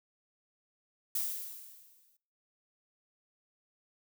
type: noise with exponential decay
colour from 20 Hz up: violet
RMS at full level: -31 dBFS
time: 1.15-2.17 s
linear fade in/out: 5 ms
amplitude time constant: 220 ms
effects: noise-tail reverb RT60 0.7 s tail -25 dB re dry